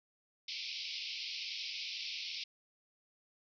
white band-pass noise, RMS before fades -42 dBFS, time 0.48-2.44 s, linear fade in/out 5 ms, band 2200 to 5400 Hz, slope 96 dB/octave, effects none

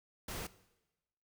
pink noise, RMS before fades -42 dBFS, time 0.28-0.47 s, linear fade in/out 5 ms, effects noise-tail reverb RT60 1.0 s tail -18 dB re dry

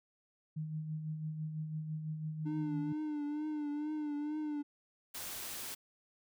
sine tone with tremolo, 155.6 Hz, D#3, in tune, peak -35 dBFS, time 0.56-2.93 s, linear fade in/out 10 ms, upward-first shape sine, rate 6 Hz, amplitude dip 45%
triangle tone with vibrato, 299.1 Hz, D4, 32 cents sharp, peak -33 dBFS, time 2.45-4.63 s, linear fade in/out 20 ms, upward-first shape triangle, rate 2.2 Hz, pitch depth 57 cents each way
white noise, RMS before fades -43 dBFS, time 5.14-5.75 s, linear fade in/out 10 ms
effects none

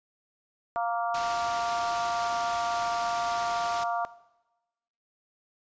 harmonic tone, 233.1 Hz, A#3, in tune, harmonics 3 / 4 / 5 / 6, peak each -28 / -33 / -34 / -39 dBFS, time 0.76-4.05 s, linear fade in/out 0 ms
white low-pass noise, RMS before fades -40 dBFS, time 1.14-3.84 s, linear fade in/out 5 ms, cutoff 6200 Hz, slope 24 dB/octave
effects noise-tail reverb RT60 1.0 s tail -17 dB re dry + resampled to 16000 Hz

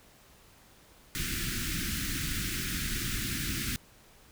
pink band-stop noise, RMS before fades -33 dBFS, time 1.15-3.76 s, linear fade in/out 0 ms, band 340 to 1400 Hz, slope 48 dB/octave, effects pink hiss -58 dBFS RMS until 4.31 s

